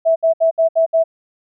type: tone bursts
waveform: sine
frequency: 654 Hz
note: E5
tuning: 14 cents flat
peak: -10 dBFS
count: 6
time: 0.05-1.04 s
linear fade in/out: 20 ms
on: 110 ms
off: 66 ms
effects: none